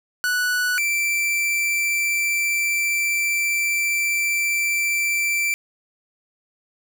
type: tone pair in turn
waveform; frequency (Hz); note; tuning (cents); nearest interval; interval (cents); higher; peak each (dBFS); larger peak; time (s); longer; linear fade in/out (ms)
45% pulse; 1478 / 2341; F#6 / D7; -2 / -6; minor sixth; 796; second; -19; neither; 0.24-0.78 / 0.78-5.54; second; 0
effects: none